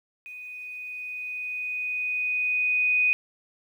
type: tone with level ramp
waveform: sine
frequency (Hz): 2489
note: D#7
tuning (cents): 0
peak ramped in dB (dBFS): -38 to -18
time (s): 0.26-3.13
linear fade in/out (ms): 0
effects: 10-bit

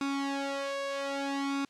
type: tone with flanger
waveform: sawtooth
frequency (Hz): 277.2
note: C#4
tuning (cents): 0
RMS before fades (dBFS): -33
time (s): 0.01-1.65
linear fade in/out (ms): 2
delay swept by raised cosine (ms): 0.81 to 1.81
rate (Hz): 0.62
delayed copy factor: +0.9
effects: white hiss -65 dBFS RMS until 1.69 s + low-pass 6000 Hz 12 dB/octave

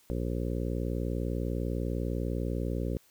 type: harmonic tone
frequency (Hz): 60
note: B1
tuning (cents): -49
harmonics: 1 / 2 / 3 / 4 / 5 / 6 / 7 / 8 / 9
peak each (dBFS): -33 / -36 / -38 / -39 / -40 / -41 / -41 / -42 / -43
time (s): 0.1-2.97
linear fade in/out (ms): 0
effects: white hiss -63 dBFS RMS until 3.1 s

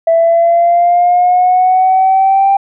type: exponential sweep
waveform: sine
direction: up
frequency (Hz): 659.3 to 790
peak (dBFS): -5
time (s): 0.07-2.57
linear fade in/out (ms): 5
effects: tanh soft clip ceiling -2 dBFS

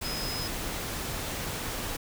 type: tone in noise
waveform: sine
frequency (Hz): 5080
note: D#8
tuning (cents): +35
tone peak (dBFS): -35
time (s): 0.04-0.48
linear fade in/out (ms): 10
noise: pink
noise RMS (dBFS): -34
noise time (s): 0.01-1.97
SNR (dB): -4
effects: none

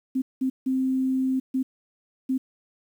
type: tone bursts at uneven times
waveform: sine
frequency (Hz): 261.6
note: C4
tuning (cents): 0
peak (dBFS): -21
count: 5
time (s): 0.15-0.22 / 0.41-0.5 / 0.66-1.4 / 1.54-1.63 / 2.29-2.38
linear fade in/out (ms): 10
effects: 9-bit

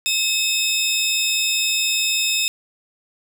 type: tone pair together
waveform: 25% pulse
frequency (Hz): 2585 / 3656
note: E7 / A#7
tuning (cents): -34 / -34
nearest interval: tritone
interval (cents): 600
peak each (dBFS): -17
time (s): 0.06-2.48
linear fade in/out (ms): 0
effects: none

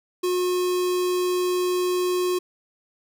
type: tone with notch filter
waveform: square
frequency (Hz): 361.3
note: F#4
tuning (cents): -41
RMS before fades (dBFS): -23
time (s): 0.23-2.39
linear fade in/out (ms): 10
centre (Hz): 1700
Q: 1.8
effects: none

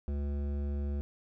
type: tone with hard clipping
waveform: sine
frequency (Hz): 71.4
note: D2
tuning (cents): -48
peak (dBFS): -33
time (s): 0.08-1.01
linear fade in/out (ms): 0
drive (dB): 13
effects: none

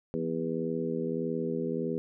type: harmonic tone with a mistuned harmonic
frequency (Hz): 81.6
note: E2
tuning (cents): -17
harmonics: 2 / 3 / 4 / 5 / 6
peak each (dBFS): -36 / -34 / -38 / -34 / -36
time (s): 0.14-1.98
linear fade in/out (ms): 0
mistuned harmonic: 2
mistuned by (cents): +52
effects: none

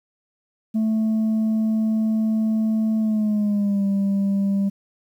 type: tone with pitch glide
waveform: sine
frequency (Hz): 219.5 to 197.82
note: A3 to G3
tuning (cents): -4 to +16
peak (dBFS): -15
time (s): 0.74-4.7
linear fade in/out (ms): 20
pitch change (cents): -180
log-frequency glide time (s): 2.99-3.85
effects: tanh soft clip ceiling -17 dBFS + 9-bit

